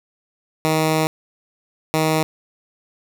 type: tone pair in turn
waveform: 10% pulse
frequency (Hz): 157.6 / 157.6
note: D#3 / D#3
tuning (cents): +23 / +23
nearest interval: unison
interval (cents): 0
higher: neither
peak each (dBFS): -8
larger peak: neither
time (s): 0.65-1.07 / 1.94-2.23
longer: first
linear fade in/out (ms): 0
effects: none

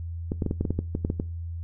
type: clicks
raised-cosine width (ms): 3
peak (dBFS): -13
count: 12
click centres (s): 0.319 / 0.422 / 0.463 / 0.511 / 0.61 / 0.652 / 0.706 / 0.79 / 0.951 / 1.049 / 1.101 / 1.199
effects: noise-tail reverb RT60 0.3 s tail -20 dB re dry + added 84 Hz sine -31 dBFS peak until 1.63 s

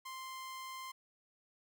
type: tone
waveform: sawtooth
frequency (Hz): 1046.5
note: C6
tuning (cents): 0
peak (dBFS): -40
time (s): 0.05-0.92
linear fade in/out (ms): 10
effects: none

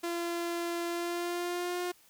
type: tone with pitch glide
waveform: sawtooth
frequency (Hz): 342.4 to 356.1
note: F4 to F4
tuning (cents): -34 to +34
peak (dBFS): -28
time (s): 0.03-1.92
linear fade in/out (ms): 10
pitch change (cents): +68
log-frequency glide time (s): 0.87-1.81
effects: white hiss -62 dBFS RMS until 2.09 s

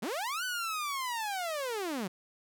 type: linear two-way sweep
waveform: sawtooth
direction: up then down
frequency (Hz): 170 to 1520 to 170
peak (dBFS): -29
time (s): 0.02-2.08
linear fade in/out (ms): 10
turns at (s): 0.44
effects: none

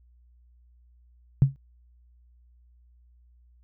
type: tone with exponential decay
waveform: sine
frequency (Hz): 136.2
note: C#3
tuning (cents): -30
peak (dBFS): -10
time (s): 1.42-1.56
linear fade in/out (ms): 0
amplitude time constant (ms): 29
effects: added 60 Hz sine -55 dBFS peak until 3.63 s

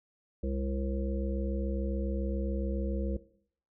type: harmonic tone with a mistuned harmonic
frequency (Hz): 67.1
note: C2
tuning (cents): +44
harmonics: 1 / 3 / 5 / 7 / 8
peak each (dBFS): -32 / -37 / -39 / -40 / -41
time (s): 0.43-3.17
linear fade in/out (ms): 5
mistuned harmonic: 1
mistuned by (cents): -59
effects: noise-tail reverb RT60 0.6 s tail -17 dB re dry

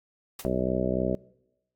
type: noise with exponential decay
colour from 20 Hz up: white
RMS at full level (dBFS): -33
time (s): 0.39-0.5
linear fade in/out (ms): 5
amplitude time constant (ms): 22
type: harmonic tone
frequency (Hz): 63.4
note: B1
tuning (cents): +46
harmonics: 1 / 2 / 3 / 4 / 5 / 6 / 7 / 8 / 9 / 10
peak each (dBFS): -36 / -36 / -31 / -33 / -36 / -31 / -36 / -36 / -32 / -34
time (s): 0.45-1.15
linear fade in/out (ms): 0
effects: noise-tail reverb RT60 0.9 s tail -23 dB re dry + AAC 64 kbps

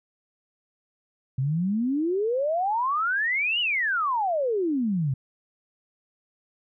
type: exponential two-way sweep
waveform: sine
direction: up then down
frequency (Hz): 126.2 to 2992 to 126.2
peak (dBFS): -22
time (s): 1.38-5.14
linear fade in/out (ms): 5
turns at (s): 3.6
effects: none

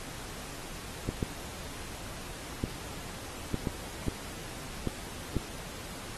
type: clicks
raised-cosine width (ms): 3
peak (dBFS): -16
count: 8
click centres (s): 1.09 / 1.228 / 2.639 / 3.543 / 3.672 / 4.083 / 4.873 / 5.367
effects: pink hiss -43 dBFS RMS until 6.17 s + AAC 32 kbps

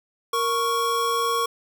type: tone pair together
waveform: square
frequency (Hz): 466.3 / 1109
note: A#4 / C#6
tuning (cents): +1 / 0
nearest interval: octave + minor third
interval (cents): 1499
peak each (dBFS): -27 / -23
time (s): 0.33-1.46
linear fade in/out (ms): 5
effects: none

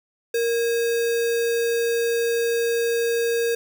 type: tone with sample-and-hold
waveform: sine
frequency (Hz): 466.2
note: A#4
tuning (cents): 0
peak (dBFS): -19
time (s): 0.34-3.55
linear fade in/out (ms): 5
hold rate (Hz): 2100
effects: none

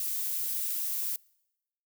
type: noise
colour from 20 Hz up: violet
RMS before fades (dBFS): -32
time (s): 0-1.16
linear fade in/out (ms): 2
effects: noise-tail reverb RT60 0.9 s tail -26 dB re dry

